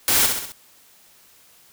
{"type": "noise with echo", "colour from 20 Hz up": "white", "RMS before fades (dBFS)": -18, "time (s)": [0.08, 0.26], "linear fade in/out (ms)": 0, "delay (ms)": 65, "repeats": 4, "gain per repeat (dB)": -5, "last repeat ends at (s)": 0.52, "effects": ["white hiss -53 dBFS RMS until 1.72 s"]}